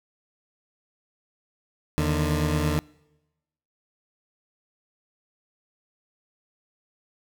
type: tone pair together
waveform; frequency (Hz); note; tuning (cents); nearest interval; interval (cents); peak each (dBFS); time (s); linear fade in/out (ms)
20% pulse; 79.2 / 149.51; D#2 / D3; +31 / +31; major seventh; 1100; -20; 1.98-2.79; 0
effects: noise-tail reverb RT60 1.0 s tail -25 dB re dry